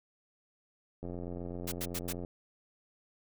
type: click train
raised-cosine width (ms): 2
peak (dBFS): -28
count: 108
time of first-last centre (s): 1.03-2.249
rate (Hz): 87.8
type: noise bursts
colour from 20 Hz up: white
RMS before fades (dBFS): -37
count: 4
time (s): 1.67-2.129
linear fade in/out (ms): 10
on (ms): 51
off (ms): 85
effects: none